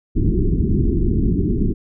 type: low-pass noise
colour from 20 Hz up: pink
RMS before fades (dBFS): -17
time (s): 0.15-1.74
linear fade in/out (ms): 20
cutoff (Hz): 400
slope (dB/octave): 96
effects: none